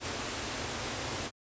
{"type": "band-stop noise", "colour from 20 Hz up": "pink", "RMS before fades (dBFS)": -35, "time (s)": [0, 1.31], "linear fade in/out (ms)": 50, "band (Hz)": [140, 220], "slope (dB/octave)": 96, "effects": ["high-pass 80 Hz 12 dB/octave", "resampled to 16000 Hz"]}